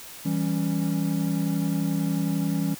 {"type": "chord", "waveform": "triangle", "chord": "C# diminished", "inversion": "first", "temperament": "equal", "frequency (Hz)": [164.81, 196, 277.2], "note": ["E3", "G3", "C#4"], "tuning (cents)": [0, 0, 0], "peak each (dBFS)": [-24, -26, -26], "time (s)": [0.25, 2.75], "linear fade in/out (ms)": 10, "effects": ["white hiss -42 dBFS RMS until 2.79 s"]}